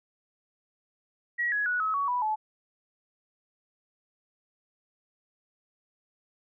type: tone with pitch steps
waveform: sine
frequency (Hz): 1914 / 1675.9 / 1467.4 / 1284.8 / 1125 / 985 / 862.5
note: A#6 / G#6 / F#6 / E6 / C#6 / B5 / A5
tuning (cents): +45 / +15 / -15 / -45 / +25 / -5 / -35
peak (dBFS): -25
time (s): 1.38-2.36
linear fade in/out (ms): 20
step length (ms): 140
effects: none